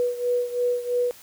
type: beating tone pair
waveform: sine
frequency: 488 / 491 Hz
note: B4 / B4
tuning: -21 / -10 cents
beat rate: 3 Hz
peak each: -23 / -27 dBFS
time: 0-1.11 s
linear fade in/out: 0 ms
effects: white hiss -48 dBFS RMS until 1.22 s